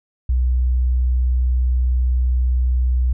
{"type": "tone", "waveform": "sine", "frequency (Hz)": 62.4, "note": "B1", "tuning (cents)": 19, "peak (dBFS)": -14, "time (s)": [0.29, 3.13], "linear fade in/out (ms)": 5, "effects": []}